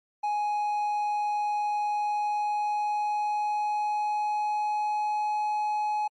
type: tone with pitch glide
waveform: triangle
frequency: 834 to 843.7 Hz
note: G#5 to G#5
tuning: +7 to +27 cents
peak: -23 dBFS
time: 0.23-6.08 s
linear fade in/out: 10 ms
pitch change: +20 cents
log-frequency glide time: 1.91-5.4 s
effects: MP3 48 kbps